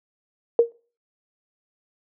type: tone with exponential decay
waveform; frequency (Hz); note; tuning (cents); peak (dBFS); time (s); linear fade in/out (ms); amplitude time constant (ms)
sine; 467.8; A#4; +6; -7; 0.59-0.72; 1; 27
effects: noise-tail reverb RT60 0.4 s tail -25 dB re dry + high-pass 300 Hz 12 dB/octave